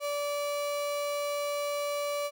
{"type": "tone", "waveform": "35% pulse", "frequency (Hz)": 579, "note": "D5", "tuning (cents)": -25, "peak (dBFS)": -28, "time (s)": [0, 2.31], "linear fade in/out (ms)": 50, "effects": []}